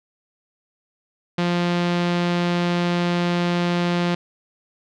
sawtooth tone with low-pass filter, 174.61 Hz, F3, in tune, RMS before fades -21 dBFS, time 1.38-4.15 s, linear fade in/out 5 ms, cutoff 3900 Hz, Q 1.3, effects none

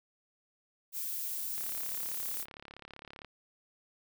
violet noise, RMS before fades -37 dBFS, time 0.92-2.46 s, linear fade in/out 50 ms
click train, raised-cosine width 0.3 ms, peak -31 dBFS, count 60, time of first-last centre 1.58-3.247 s, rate 35.4 Hz
effects none

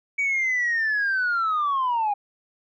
sine linear sweep, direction down, 2278 to 801 Hz, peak -19 dBFS, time 0.18-2.14 s, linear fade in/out 10 ms, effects tanh soft clip ceiling -18 dBFS

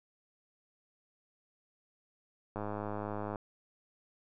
click train, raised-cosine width 1 ms, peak -24 dBFS, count 84, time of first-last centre 2.56-3.358 s, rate 104 Hz, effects none

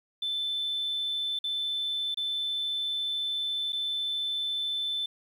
sine tone with dropouts, 3526 Hz, A7, 3 cents sharp, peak -27 dBFS, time 0.22-5.06 s, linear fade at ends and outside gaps 5 ms, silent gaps 1.39-1.44 / 2.145-2.172 / 3.723-3.729 s, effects tanh soft clip ceiling -24 dBFS + 10-bit

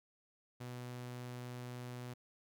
sawtooth tone, 123.47 Hz, B2, in tune, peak -40 dBFS, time 0.6-2.14 s, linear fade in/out 10 ms, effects none

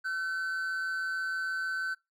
triangle tone pair together, 1358 / 1524.3 Hz, F6 / G6, -49 / -49 cents, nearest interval major second, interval 200 cents, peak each -39 / -29 dBFS, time 0.04-1.95 s, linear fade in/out 20 ms, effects noise-tail reverb RT60 0.2 s tail -21 dB re dry

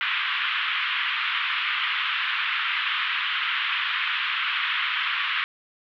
white band-pass noise, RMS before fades -26 dBFS, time 0.01-5.44 s, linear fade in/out 0 ms, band 1100 to 3300 Hz, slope 48 dB/octave, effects none

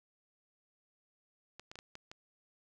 clicks, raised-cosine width 0.2 ms, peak -30 dBFS, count 6, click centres 1.596 / 1.715 / 1.756 / 1.789 / 1.954 / 2.115 s, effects none

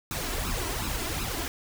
pink noise with flanger, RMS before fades -31 dBFS, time 0.11-1.48 s, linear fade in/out 0 ms, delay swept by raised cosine 0.75 to 3.05 ms, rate 2.7 Hz, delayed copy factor +0.75, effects none

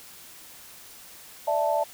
sine chord, D suspended second, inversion none, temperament just, 587.3 / 660.7 / 881 Hz, D5 / E5 / A5, 0 / +4 / +2 cents, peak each -26 dBFS, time 1.47-1.84 s, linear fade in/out 10 ms, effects white hiss -47 dBFS RMS until 1.93 s

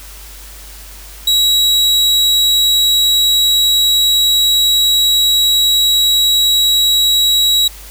40% pulse tone, 3870 Hz, B7, 36 cents flat, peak -8 dBFS, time 1.27-7.68 s, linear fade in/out 5 ms, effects added 50 Hz sine -34 dBFS peak until 7.9 s + white hiss -36 dBFS RMS until 7.9 s

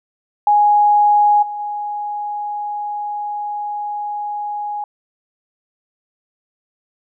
sine tone with level steps, 830 Hz, G#5, 1 cent flat, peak -9 / -23 / -21 dBFS, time 0.47-4.84 s, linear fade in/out 2 ms, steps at 1.42 / 1.59 s, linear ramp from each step 10 ms, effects none

